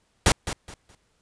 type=noise with echo; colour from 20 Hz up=pink; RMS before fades=-17 dBFS; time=0.26-0.32 s; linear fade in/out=2 ms; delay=210 ms; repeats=3; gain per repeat=-12 dB; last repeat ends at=0.95 s; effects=pink hiss -68 dBFS RMS until 1.21 s + resampled to 22050 Hz